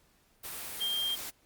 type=tone in noise; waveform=sine; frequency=3193 Hz; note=G7; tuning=31 cents sharp; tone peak=-29 dBFS; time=0.8-1.16 s; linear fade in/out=20 ms; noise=white; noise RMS=-40 dBFS; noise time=0.43-1.31 s; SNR=+8 dB; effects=pink hiss -67 dBFS RMS until 1.45 s + Opus 48 kbps